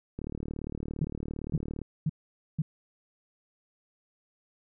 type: click train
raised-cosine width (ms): 3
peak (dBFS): -23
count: 62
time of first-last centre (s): 0.19-1.817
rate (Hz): 37.5
type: tone bursts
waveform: sine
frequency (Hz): 155.56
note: D#3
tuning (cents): 0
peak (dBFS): -24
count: 4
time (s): 1.01-2.62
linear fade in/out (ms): 5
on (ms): 35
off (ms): 490
effects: none